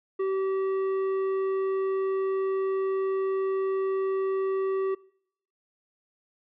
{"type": "tone with tanh clipping", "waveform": "sine", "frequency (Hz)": 384.5, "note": "G4", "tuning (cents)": -33, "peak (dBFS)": -26, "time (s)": [0.19, 4.95], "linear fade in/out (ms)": 10, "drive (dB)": 9, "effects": ["noise-tail reverb RT60 0.7 s tail -24 dB re dry"]}